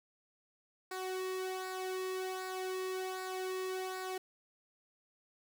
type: tone with flanger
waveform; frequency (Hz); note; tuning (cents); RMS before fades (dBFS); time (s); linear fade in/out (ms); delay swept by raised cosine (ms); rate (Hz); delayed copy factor
sawtooth; 373.7; F#4; +17; -39; 0.91-4.18; 5; 0.32 to 1.42; 1.3; -0.6
effects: 10-bit